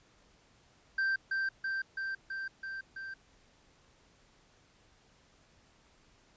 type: tone with echo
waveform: triangle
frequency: 1568 Hz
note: G6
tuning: in tune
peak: -26 dBFS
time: 0.98-1.16 s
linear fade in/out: 5 ms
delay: 330 ms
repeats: 6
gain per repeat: -2 dB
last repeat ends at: 3.14 s
effects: pink hiss -65 dBFS RMS until 6.36 s + resampled to 16000 Hz